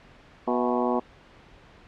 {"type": "harmonic tone with a mistuned harmonic", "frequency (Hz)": 122.2, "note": "B2", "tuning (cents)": -18, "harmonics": [2, 3, 4, 5, 6, 7, 8, 9], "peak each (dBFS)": [-27, -29, -30, -31, -32, -32, -33, -34], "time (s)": [0.47, 1], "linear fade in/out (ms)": 10, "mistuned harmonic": 5, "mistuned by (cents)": 81, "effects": ["pink hiss -52 dBFS RMS until 1.87 s", "low-pass 3000 Hz 12 dB/octave"]}